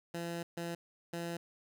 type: tone bursts at uneven times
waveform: 15% pulse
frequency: 170 Hz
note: F3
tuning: 46 cents flat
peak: -31 dBFS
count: 3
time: 0.14-0.43 / 0.57-0.75 / 1.13-1.37 s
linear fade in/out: 5 ms
effects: none